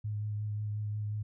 sine tone with vibrato, 105.3 Hz, G#2, 24 cents sharp, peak -32 dBFS, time 0.04-1.23 s, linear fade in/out 10 ms, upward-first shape sine, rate 5.6 Hz, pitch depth 16 cents each way, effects none

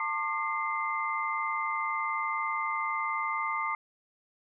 sine tone cluster, 897 / 1084 / 1204 / 2083 Hz, A5 / C#6 / D6 / C7, +33 / -39 / +43 / -8 cents, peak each -35 / -37 / -32 / -34 dBFS, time 0-3.75 s, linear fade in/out 2 ms, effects none

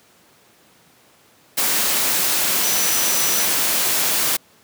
sine tone in noise, 5920 Hz, F#8, in tune, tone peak -24 dBFS, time 2.63-3.46 s, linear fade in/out 10 ms, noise white, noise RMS -19 dBFS, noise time 1.57-4.37 s, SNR -8 dB, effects pink hiss -53 dBFS RMS until 4.63 s + high-pass 150 Hz 12 dB/octave

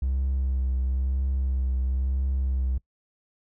triangle tone with vibrato, 65.41 Hz, C2, in tune, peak -20 dBFS, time 0.02-2.78 s, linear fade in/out 5 ms, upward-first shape triangle, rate 1 Hz, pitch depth 39 cents each way, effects noise-tail reverb RT60 0.1 s tail -24 dB re dry + tanh soft clip ceiling -17 dBFS

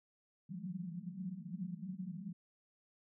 white band-pass noise, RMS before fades -44 dBFS, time 0.49-2.33 s, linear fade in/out 10 ms, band 170 to 200 Hz, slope 96 dB/octave, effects none

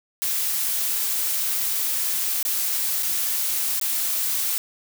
blue noise with dropouts, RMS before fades -24 dBFS, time 0.22-4.58 s, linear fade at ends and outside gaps 0 ms, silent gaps 2.428-2.451 / 3.026-3.031 / 3.797-3.813 s, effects none

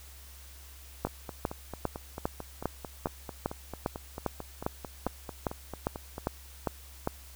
two click trains, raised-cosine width 1 ms, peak -14 / -23 dBFS, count 16 / 24, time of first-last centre 1.05-7.074 / 1.07-6.181 s, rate 2.49 / 4.5 Hz, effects added 67 Hz sine -49 dBFS peak until 7.35 s + white hiss -53 dBFS RMS until 7.35 s

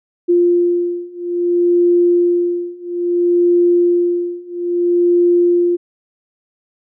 sine beating tone pair, 349.2 / 349.8 Hz, F4 / F4, 0 / +3 cents, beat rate 0.6 Hz, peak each -15 / -14 dBFS, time 0.28-5.77 s, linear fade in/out 20 ms, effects none

